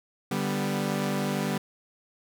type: chord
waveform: sawtooth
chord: G major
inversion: second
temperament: equal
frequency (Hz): 146.83 / 196 / 246.9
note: D3 / G3 / B3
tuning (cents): 0 / 0 / 0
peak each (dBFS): -28 / -25 / -28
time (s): 0.31-1.58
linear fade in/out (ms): 5
effects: none

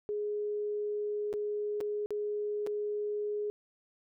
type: tone with dropouts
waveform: sine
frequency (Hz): 417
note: G#4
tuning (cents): +7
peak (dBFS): -31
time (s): 0.09-3.5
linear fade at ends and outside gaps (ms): 0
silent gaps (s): 1.329-1.338 / 1.805-1.81 / 2.06-2.106 / 2.665-2.671
effects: none

